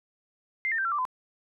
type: tone with pitch steps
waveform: sine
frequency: 2093 / 1811.6 / 1568 / 1357.1 / 1174.7 / 1016.7 Hz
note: C7 / A#6 / G6 / E6 / D6 / B5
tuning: 0 / -50 / 0 / +50 / 0 / +50 cents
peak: -25 dBFS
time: 0.65-1.052 s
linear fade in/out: 0 ms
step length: 67 ms
effects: none